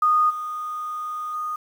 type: tone with level steps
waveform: sine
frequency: 1233 Hz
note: D#6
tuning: 16 cents flat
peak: -15 / -27 / -25 dBFS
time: 0.02-1.56 s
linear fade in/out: 5 ms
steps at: 0.29 / 1.33 s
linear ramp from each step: 20 ms
effects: 8-bit